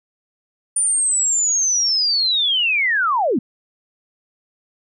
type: linear sweep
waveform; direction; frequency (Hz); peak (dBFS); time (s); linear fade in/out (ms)
sine; down; 9330 to 192.6; -15; 0.76-3.39; 5
effects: none